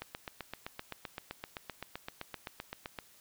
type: click train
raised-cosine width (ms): 0.3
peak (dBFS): -23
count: 24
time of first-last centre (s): 0.02-2.988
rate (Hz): 7.75
effects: white hiss -61 dBFS RMS until 3.2 s